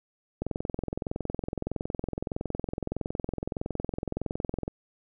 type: click train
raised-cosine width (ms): 2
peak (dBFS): -17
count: 93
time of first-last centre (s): 0.42-4.679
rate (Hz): 21.6
effects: none